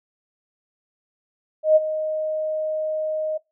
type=tone with ADSR envelope; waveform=sine; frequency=622.3 Hz; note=D#5; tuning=in tune; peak=-9 dBFS; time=1.63-3.38 s; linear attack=130 ms; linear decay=28 ms; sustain=-13 dB; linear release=13 ms; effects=noise-tail reverb RT60 0.2 s tail -21 dB re dry